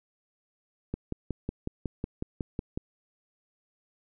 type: click train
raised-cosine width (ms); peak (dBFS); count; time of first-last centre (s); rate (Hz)
3; -18; 11; 0.94-2.775; 5.45
effects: none